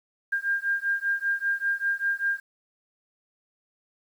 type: beating tone pair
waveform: sine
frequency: 1601 / 1606.1 Hz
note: G6 / G6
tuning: +36 / +42 cents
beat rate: 5.1 Hz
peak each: -27 dBFS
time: 0.32-2.4 s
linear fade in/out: 10 ms
effects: 9-bit